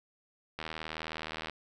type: click train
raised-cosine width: 0.3 ms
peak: -21 dBFS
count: 73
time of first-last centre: 0.59-1.497 s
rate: 79.4 Hz
effects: none